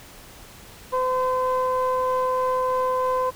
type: ring-modulated tone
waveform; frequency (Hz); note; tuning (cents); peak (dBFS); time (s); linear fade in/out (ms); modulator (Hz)
triangle; 256.2; C4; -36; -15; 0.92-3.31; 20; 767
effects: pink hiss -45 dBFS RMS until 3.35 s